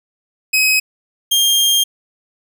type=tone pair in turn; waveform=sawtooth; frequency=2537 / 3209 Hz; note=D#7 / G7; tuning=+33 / +40 cents; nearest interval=major third; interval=407 cents; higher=second; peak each=-8 dBFS; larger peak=neither; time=0.53-0.8 / 1.31-1.84 s; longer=second; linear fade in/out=10 ms; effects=none